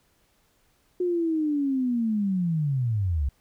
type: linear sweep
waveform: sine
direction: down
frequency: 363.3 to 63.8 Hz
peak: -22 dBFS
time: 1-3.29 s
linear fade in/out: 5 ms
effects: pink hiss -66 dBFS RMS until 3.4 s

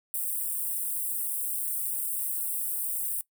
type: high-pass noise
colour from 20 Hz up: white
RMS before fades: -31 dBFS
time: 0.14-3.21 s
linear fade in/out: 0 ms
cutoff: 8200 Hz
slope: 96 dB/octave
effects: noise-tail reverb RT60 0.1 s tail -20 dB re dry

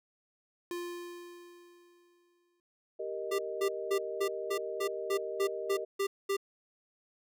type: tone with exponential decay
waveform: square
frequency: 349.3 Hz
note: F4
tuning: in tune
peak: -35 dBFS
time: 0.71-2.6 s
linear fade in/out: 1 ms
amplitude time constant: 410 ms
type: chord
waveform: sine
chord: Eb major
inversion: first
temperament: equal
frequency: 392 / 466.2 / 622.3 Hz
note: G4 / Bb4 / Eb5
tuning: 0 / 0 / 0 cents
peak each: -39 dBFS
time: 2.99-5.85 s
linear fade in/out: 10 ms
type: tone bursts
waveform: square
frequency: 395.4 Hz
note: G4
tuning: 15 cents sharp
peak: -29 dBFS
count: 11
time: 3.31-6.368 s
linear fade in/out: 10 ms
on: 78 ms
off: 220 ms
effects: none

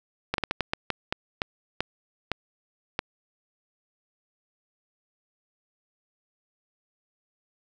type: slowing click train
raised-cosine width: 0.3 ms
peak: -9 dBFS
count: 12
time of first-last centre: 0.34-2.991 s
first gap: 42 ms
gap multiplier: 1.32
effects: none

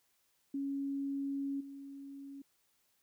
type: tone with level steps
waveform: sine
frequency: 277.2 Hz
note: C#4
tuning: in tune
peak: -34 / -45 dBFS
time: 0.54-2.42 s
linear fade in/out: 5 ms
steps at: 1.6 s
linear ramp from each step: 10 ms
effects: white hiss -75 dBFS RMS until 3.02 s

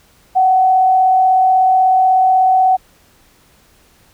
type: tone with frequency modulation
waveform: sine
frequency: 750 Hz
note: F#5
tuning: 23 cents sharp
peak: -8 dBFS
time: 0.35-2.77 s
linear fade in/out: 20 ms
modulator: 36.3 Hz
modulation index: 0.31
effects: pink hiss -51 dBFS RMS until 4.13 s

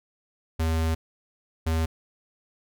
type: tone bursts at uneven times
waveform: square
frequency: 80.8 Hz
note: E2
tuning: 34 cents flat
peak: -23 dBFS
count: 2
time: 0.59-0.95 / 1.66-1.86 s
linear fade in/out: 10 ms
effects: none

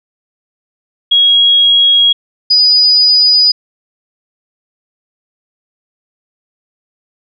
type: tone pair in turn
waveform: sine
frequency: 3301 / 4946 Hz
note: G#7 / D#8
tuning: -11 / -11 cents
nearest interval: perfect fifth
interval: 700 cents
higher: second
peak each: -5 dBFS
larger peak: neither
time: 1.11-2.13 / 2.5-3.52 s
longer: neither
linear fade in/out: 10 ms
effects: none

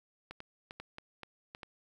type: clicks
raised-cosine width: 0.3 ms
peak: -28 dBFS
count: 8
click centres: 0.31 / 0.404 / 0.709 / 0.8 / 0.984 / 1.233 / 1.549 / 1.632 s
effects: 10-bit

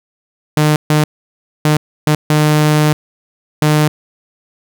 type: tone bursts at uneven times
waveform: sawtooth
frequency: 151.7 Hz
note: D#3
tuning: 44 cents flat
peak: -5 dBFS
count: 6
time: 0.57-0.76 / 0.9-1.04 / 1.65-1.77 / 2.07-2.15 / 2.3-2.93 / 3.62-3.88 s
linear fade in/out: 2 ms
effects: none

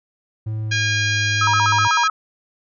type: tone with pitch glide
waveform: triangle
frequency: 109 to 104.44 Hz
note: A2 to G#2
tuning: -16 to +10 cents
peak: -20 dBFS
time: 0.46-1.88 s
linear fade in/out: 10 ms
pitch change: -74 cents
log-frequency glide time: 0.63-1.05 s
type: harmonic tone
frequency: 814 Hz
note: G#5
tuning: 35 cents flat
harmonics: 2 / 3 / 4 / 5 / 6 / 7 / 8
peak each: -21 / -25 / -27 / -29 / -31 / -32 / -33 dBFS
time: 0.71-2.08 s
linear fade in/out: 10 ms
type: tone with vibrato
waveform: sine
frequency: 1108.7 Hz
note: C#6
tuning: in tune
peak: -16 dBFS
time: 1.41-2.1 s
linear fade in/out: 5 ms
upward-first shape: square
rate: 8 Hz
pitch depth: 260 cents each way
effects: none

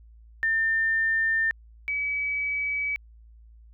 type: tone pair in turn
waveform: sine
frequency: 1800 / 2283 Hz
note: A6 / D7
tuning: +39 / -50 cents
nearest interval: major third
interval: 411 cents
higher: second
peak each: -21 / -25 dBFS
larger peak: first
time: 0.43-1.51 / 1.88-2.96 s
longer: neither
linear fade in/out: 0 ms
effects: added 56 Hz sine -48 dBFS peak until 3.73 s

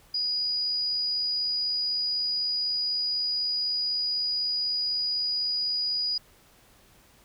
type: tone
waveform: sine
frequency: 4912 Hz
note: D#8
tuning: 23 cents flat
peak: -25 dBFS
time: 0.14-6.18 s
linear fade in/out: 5 ms
effects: pink hiss -58 dBFS RMS until 7.24 s

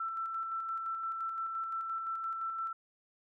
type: tone with tremolo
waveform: sine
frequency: 1335 Hz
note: E6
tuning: 22 cents sharp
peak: -33 dBFS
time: 0-2.73 s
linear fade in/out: 5 ms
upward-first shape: square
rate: 5.8 Hz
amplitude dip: 30%
effects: none

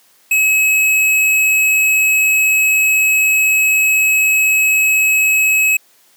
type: tone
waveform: square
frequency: 2566 Hz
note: E7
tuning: 47 cents flat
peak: -11 dBFS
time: 0.31-5.77 s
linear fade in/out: 5 ms
effects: white hiss -52 dBFS RMS until 6.16 s + high-pass 200 Hz 12 dB/octave

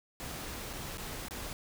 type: noise with dropouts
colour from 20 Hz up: pink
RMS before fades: -41 dBFS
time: 0.2-1.53 s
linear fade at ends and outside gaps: 0 ms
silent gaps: 0.731-0.735 / 0.973-0.981 / 1.284-1.309 s
effects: none

